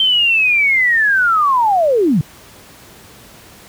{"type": "linear sweep", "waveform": "sine", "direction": "down", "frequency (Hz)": [3136, 130.81], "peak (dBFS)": -10, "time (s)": [0, 2.21], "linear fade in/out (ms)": 2, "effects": ["pink hiss -41 dBFS RMS until 3.68 s", "high-pass 60 Hz 12 dB/octave"]}